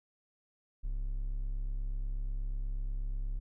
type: tone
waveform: triangle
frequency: 34.13 Hz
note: C#1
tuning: 26 cents flat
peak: -30 dBFS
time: 0.83-3.4 s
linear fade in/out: 20 ms
effects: none